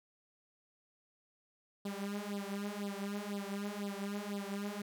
sawtooth tone with flanger, 202.1 Hz, G#3, 47 cents flat, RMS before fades -40 dBFS, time 1.85-4.82 s, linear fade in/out 5 ms, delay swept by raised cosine 0.22 to 5.72 ms, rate 2 Hz, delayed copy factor +0.95, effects none

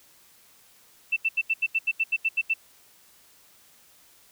sine tone bursts, 2669 Hz, E7, 21 cents sharp, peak -20 dBFS, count 12, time 1.12-2.54 s, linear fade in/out 10 ms, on 45 ms, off 80 ms, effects white hiss -57 dBFS RMS until 4.31 s

